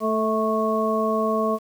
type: harmonic tone with a mistuned harmonic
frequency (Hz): 220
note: A3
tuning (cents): 0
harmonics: 1 / 2 / 3 / 5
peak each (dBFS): -25 / -25 / -25 / -25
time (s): 0-1.59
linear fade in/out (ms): 50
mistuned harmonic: 3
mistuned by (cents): -21
effects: 8-bit